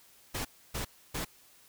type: noise bursts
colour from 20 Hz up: pink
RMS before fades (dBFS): -35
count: 3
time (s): 0.34-1.25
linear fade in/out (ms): 10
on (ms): 110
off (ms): 290
effects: white hiss -60 dBFS RMS until 1.68 s